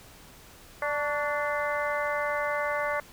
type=harmonic tone with a mistuned harmonic; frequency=293.7 Hz; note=D4; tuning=in tune; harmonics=2 / 3 / 4 / 5 / 6 / 7; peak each=-30 / -35 / -33 / -35 / -36 / -35 dBFS; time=0.82-3 s; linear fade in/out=2 ms; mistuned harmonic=4; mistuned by=-53 cents; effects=pink hiss -51 dBFS RMS until 3.12 s